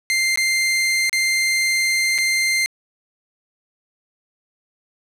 sawtooth tone with dropouts, 2093 Hz, C7, in tune, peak -13 dBFS, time 0.1-2.66 s, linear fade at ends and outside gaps 0 ms, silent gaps 0.358-0.374 / 1.095-1.129 / 2.18-2.185 s, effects low-pass 11000 Hz 12 dB/octave + 8-bit

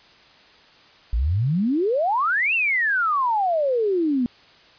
sine exponential two-way sweep, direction up then down, 51.91 to 2786 to 235.7 Hz, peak -18 dBFS, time 1.13-4.26 s, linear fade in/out 0 ms, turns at 2.54 s, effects white hiss -51 dBFS RMS until 4.78 s + resampled to 11025 Hz

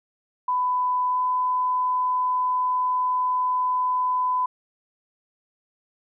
sine tone with pitch glide, 999 to 1004.8 Hz, B5 to B5, +20 to +30 cents, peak -20 dBFS, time 0.48-4.46 s, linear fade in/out 5 ms, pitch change +10 cents, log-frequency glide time 1.08-1.19 s, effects none

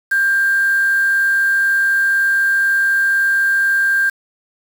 sine tone with quantisation, 1591 Hz, G6, 25 cents sharp, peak -12 dBFS, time 0.11-4.1 s, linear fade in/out 10 ms, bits 5, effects none

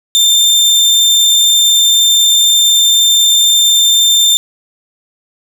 30% pulse tone, 3589 Hz, A7, 34 cents sharp, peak -4 dBFS, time 0.15-4.37 s, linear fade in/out 0 ms, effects none

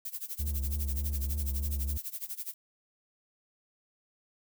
violet noise with tremolo, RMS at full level -36 dBFS, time 0.05-2.54 s, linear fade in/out 2 ms, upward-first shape sine, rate 12 Hz, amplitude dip 90%
triangle tone with vibrato, 71 Hz, C#2, 42 cents sharp, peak -28 dBFS, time 0.39-1.98 s, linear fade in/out 10 ms, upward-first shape triangle, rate 3.3 Hz, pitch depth 76 cents each way
effects none

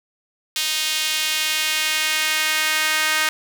sawtooth tone with high-pass filter sweep, 311.1 Hz, D#4, in tune, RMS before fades -21 dBFS, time 0.56-3.29 s, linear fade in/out 2 ms, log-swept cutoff 3300 to 1700 Hz, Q 1.4, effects none

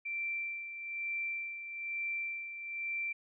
sine tone with tremolo, 2349 Hz, D7, in tune, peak -33 dBFS, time 0.05-3.13 s, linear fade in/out 10 ms, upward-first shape sine, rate 1.1 Hz, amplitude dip 60%, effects none

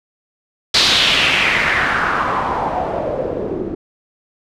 white noise with low-pass filter sweep, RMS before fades -17 dBFS, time 0.74-3.75 s, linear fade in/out 5 ms, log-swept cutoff 4400 to 330 Hz, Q 3.2, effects none

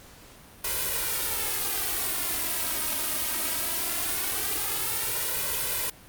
white noise with flanger, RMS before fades -28 dBFS, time 0.64-5.9 s, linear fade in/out 5 ms, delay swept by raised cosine 2 to 3.2 ms, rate 0.2 Hz, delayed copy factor +0.8, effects pink hiss -50 dBFS RMS until 6.08 s + Opus 48 kbps

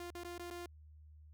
sawtooth tone with dropouts, 349.2 Hz, F4, in tune, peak -40 dBFS, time 0-0.66 s, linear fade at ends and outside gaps 2 ms, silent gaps 0.104-0.15 / 0.235-0.247 / 0.38-0.395 / 0.503-0.509 s, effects added 76 Hz sine -55 dBFS peak until 1.33 s

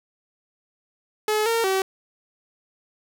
sawtooth tone with pitch steps, 427.3 / 458.8 / 382.5 Hz, G#4 / A#4 / G4, +49 / -28 / -42 cents, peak -16 dBFS, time 1.28-1.82 s, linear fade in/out 2 ms, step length 180 ms, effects none

